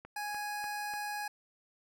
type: click train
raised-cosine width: 0.5 ms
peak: -32 dBFS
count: 4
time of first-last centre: 0.05-0.938 s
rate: 3.38 Hz
type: tone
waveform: 25% pulse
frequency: 830.6 Hz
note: G#5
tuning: in tune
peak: -32 dBFS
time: 0.16-1.28 s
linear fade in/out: 5 ms
effects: none